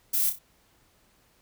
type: noise with echo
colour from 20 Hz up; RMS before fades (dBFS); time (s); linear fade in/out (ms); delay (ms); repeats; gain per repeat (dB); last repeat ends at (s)
violet; -25; 0.13-0.3; 10; 30; 3; -8; 0.39
effects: pink hiss -64 dBFS RMS until 1.41 s